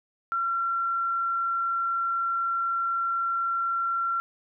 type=tone; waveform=sine; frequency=1364 Hz; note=F6; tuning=41 cents flat; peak=-24 dBFS; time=0.32-4.2 s; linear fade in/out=0 ms; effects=none